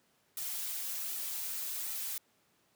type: noise with flanger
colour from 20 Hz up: blue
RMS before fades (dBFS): -38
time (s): 0.37-2.18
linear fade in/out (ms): 2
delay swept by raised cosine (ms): 1.8 to 6.8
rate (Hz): 1.3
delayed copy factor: -0.65
effects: pink hiss -71 dBFS RMS until 2.75 s + high-pass 150 Hz 12 dB/octave